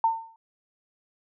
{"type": "tone with exponential decay", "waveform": "sine", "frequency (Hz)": 904, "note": "A5", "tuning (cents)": 47, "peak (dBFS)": -16, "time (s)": [0.04, 0.36], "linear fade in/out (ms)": 2, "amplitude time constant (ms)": 69, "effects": []}